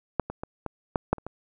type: clicks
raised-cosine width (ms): 1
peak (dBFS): -8 / -19 / -19 / -17 / -9 / -7 / -28 / -21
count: 8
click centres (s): 0.197 / 0.3 / 0.435 / 0.663 / 0.958 / 1.13 / 1.183 / 1.266
effects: none